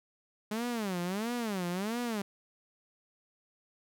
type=tone with vibrato; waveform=sawtooth; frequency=205.9 Hz; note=G#3; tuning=15 cents flat; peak=-28 dBFS; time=0.51-2.22 s; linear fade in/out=5 ms; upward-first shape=sine; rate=1.5 Hz; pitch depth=290 cents each way; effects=none